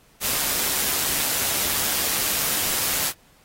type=noise with amplitude modulation; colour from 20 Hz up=white; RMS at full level=-22 dBFS; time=0.2-3.13 s; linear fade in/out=50 ms; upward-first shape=sine; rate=143 Hz; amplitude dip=35%; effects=pink hiss -57 dBFS RMS until 3.44 s + AAC 48 kbps